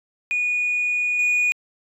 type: tone with level steps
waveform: sine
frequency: 2458 Hz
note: D#7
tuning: 22 cents flat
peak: -18 / -14 dBFS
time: 0.31-1.52 s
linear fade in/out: 0 ms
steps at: 1.19 s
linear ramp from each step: 2 ms
effects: tanh soft clip ceiling -16 dBFS